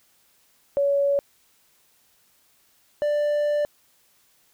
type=tone pair in turn; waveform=sine / triangle; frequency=563 / 589.7 Hz; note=C#5 / D5; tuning=+27 / +7 cents; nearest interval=minor second; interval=80 cents; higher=second; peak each=-18 dBFS; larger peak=neither; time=0.77-1.19 / 3.02-3.65 s; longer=second; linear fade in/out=0 ms; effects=white hiss -62 dBFS RMS until 4.53 s